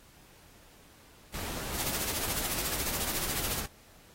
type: noise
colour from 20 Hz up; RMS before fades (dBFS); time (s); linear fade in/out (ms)
pink; -38; 1.34-3.66; 2
type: noise with tremolo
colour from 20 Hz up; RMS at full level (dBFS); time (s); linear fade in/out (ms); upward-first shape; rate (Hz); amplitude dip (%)
white; -32; 1.72-3.63; 50; sine; 14; 65
effects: pink hiss -58 dBFS RMS until 4.14 s + AAC 48 kbps